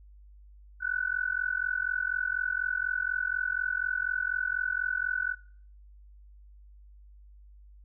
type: tone with amplitude modulation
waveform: sine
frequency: 1492 Hz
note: F#6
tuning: 14 cents sharp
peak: -23 dBFS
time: 0.8-5.36 s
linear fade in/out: 50 ms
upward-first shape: sine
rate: 44.1 Hz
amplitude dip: 95%
effects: noise-tail reverb RT60 0.5 s tail -20 dB re dry + added 50 Hz sine -50 dBFS peak until 7.84 s